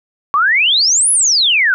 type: exponential two-way sweep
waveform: sine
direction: up then down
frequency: 1100 to 10760 to 1423 Hz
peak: -9 dBFS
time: 0.34-1.74 s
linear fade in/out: 0 ms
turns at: 1.11 s
effects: none